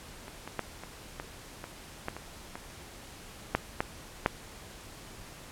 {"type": "clicks", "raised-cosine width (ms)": 0.5, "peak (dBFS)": [-28, -25, -15, -26, -21, -24, -17, -25, -24, -9, -12, -8], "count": 12, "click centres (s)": [0.281, 0.476, 0.593, 0.836, 1.199, 1.641, 2.084, 2.166, 2.555, 3.55, 3.805, 4.261], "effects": ["pink hiss -48 dBFS RMS until 5.51 s", "low-pass 12000 Hz 12 dB/octave"]}